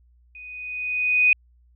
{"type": "tone with level ramp", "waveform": "sine", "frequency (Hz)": 2489, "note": "D#7", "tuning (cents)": 0, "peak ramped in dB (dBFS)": [-39, -12], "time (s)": [0.35, 1.33], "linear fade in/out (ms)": 2, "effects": ["added 60 Hz sine -54 dBFS peak until 1.75 s"]}